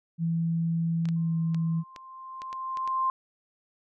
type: tone with pitch glide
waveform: sine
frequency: 165.9 to 163.9 Hz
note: E3 to E3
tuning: +11 to -10 cents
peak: -24 dBFS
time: 0.18-1.84 s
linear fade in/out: 50 ms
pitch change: -21 cents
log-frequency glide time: 1.14-1.37 s
type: clicks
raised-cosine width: 0.2 ms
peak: -25 dBFS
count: 8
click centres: 1.055 / 1.088 / 1.546 / 1.962 / 2.419 / 2.529 / 2.772 / 2.876 s
type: tone with exponential growth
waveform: sine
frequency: 1049 Hz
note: C6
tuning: 4 cents sharp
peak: -22 dBFS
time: 1.16-3.1 s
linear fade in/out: 1 ms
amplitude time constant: 420 ms
effects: none